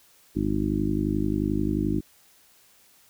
harmonic tone with a mistuned harmonic, 51.4 Hz, G#1, 17 cents flat, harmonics 1 / 2 / 3 / 4 / 5 / 6 / 7, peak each -32 / -32 / -33 / -29 / -31 / -27 / -33 dBFS, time 0.35-2.01 s, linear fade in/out 20 ms, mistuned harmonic 1, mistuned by +32 cents, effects white hiss -58 dBFS RMS until 3.09 s

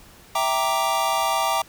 square chord, E half-diminished seventh, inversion none, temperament equal, 659.3 / 784 / 932.3 / 1174.7 Hz, E5 / G5 / Bb5 / D6, 0 / 0 / 0 / 0 cents, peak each -28 / -26 / -26 / -26 dBFS, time 0.35-1.62 s, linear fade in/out 5 ms, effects pink hiss -49 dBFS RMS until 1.68 s

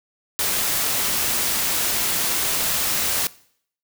white noise, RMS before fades -22 dBFS, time 0.39-3.27 s, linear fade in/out 0 ms, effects noise-tail reverb RT60 0.6 s tail -20 dB re dry

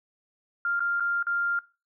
sine tone with dropouts, 1396.9 Hz, F6, in tune, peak -24 dBFS, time 0.65-1.59 s, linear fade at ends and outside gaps 2 ms, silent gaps 0.795-0.804 / 0.999-1.005 / 1.227-1.268 s, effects noise-tail reverb RT60 0.3 s tail -20 dB re dry

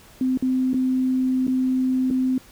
sine tone with dropouts, 258.1 Hz, C4, 23 cents flat, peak -18 dBFS, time 0.21-2.38 s, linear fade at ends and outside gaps 2 ms, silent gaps 0.374-0.424 / 0.733-0.742 / 1.469-1.479 / 2.103-2.109 s, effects pink hiss -49 dBFS RMS until 2.51 s

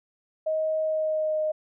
sine tone with pitch glide, 629 to 618.9 Hz, D#5 to D#5, +19 to -9 cents, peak -23 dBFS, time 0.46-1.52 s, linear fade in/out 10 ms, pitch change -28 cents, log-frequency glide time 0.81-1.4 s, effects none

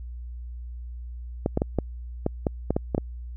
clicks, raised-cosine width 2 ms, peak -9 dBFS, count 10, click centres 1.461 / 1.574 / 1.619 / 1.787 / 2.264 / 2.468 / 2.706 / 2.765 / 2.948 / 2.98 s, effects added 60 Hz sine -34 dBFS peak until 3.36 s

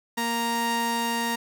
sawtooth tone pair together, 233.3 / 932.3 Hz, A#3 / A#5, +2 / 0 cents, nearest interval 2 octaves, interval 2398 cents, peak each -25 / -22 dBFS, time 0.17-1.36 s, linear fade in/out 10 ms, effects none

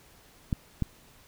clicks, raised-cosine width 5 ms, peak -14 dBFS, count 2, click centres 0.528 / 0.823 s, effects pink hiss -57 dBFS RMS until 1.27 s

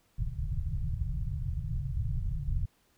pink low-pass noise, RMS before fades -32 dBFS, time 0.18-2.66 s, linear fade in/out 10 ms, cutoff 160 Hz, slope 96 dB/octave, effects pink hiss -69 dBFS RMS until 2.97 s

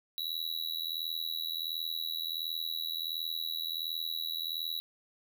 square tone with amplitude modulation, 3900 Hz, B7, 23 cents flat, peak -30 dBFS, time 0.18-4.8 s, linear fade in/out 0 ms, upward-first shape sine, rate 81.4 Hz, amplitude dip 95%, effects none

